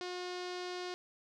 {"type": "tone with low-pass filter", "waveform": "sawtooth", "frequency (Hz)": 360, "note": "F#4", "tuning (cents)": -47, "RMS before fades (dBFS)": -41, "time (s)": [0.01, 0.94], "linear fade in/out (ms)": 0, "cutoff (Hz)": 4800, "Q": 2.4, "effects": []}